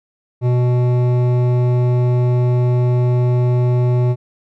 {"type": "tone with hard clipping", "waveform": "triangle", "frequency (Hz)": 123.47, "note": "B2", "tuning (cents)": 0, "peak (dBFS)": -14, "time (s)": [0.41, 4.16], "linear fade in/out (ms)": 50, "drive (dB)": 16, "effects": []}